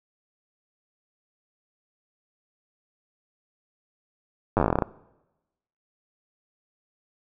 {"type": "slowing click train", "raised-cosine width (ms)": 1, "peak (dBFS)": -7, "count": 14, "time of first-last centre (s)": [4.57, 4.822], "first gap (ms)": 9, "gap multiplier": 1.12, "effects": ["noise-tail reverb RT60 1.0 s tail -21 dB re dry"]}